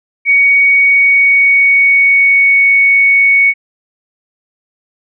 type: tone with pitch glide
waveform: sine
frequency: 2241 to 2224 Hz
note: C#7 to C#7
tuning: +18 to +5 cents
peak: -5 dBFS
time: 0.25-3.54 s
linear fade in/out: 50 ms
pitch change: -13 cents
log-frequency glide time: 0.64-2.63 s
effects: none